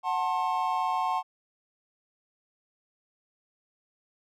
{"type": "chord", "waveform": "triangle", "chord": "F# diminished", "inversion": "none", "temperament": "just", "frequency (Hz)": [740, 888, 1065.6], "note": ["F#5", "A5", "C6"], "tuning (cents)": [0, 16, 31], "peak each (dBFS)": -28, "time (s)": [0.03, 1.23], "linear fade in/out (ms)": 50, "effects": []}